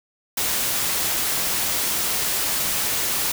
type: noise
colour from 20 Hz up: white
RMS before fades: -23 dBFS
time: 0.37-3.32 s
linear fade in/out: 5 ms
effects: none